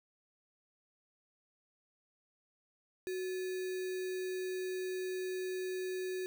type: tone with sample-and-hold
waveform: sine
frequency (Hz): 370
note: F#4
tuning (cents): 0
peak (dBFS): -35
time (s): 3.07-6.26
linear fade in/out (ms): 0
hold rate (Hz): 2100
effects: none